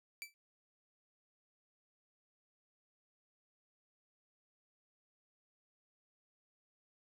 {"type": "tone with exponential decay", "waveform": "sawtooth", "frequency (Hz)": 2323, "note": "D7", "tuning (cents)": -20, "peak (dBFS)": -37, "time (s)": [0.22, 0.34], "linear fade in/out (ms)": 0, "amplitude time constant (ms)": 25, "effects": []}